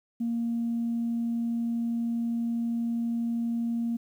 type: tone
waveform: sine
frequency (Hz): 233.1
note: A#3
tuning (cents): 0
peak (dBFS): -25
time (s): 0.2-3.97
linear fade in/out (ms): 10
effects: tanh soft clip ceiling -22 dBFS + 10-bit

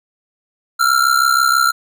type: ring-modulated tone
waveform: square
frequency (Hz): 1372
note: F6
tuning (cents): -31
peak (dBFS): -9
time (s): 0.79-1.72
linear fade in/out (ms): 20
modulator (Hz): 33.1
effects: none

